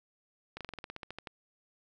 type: slowing click train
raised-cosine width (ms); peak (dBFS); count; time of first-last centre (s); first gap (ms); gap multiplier
0.3; -25; 13; 0.57-1.272; 37; 1.08
effects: none